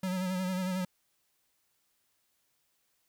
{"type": "tone with vibrato", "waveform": "square", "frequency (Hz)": 185, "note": "F#3", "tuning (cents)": 0, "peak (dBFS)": -31, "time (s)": [0.03, 0.85], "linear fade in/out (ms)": 5, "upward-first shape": "sine", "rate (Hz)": 11, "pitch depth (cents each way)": 43, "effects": ["white hiss -75 dBFS RMS until 3.08 s"]}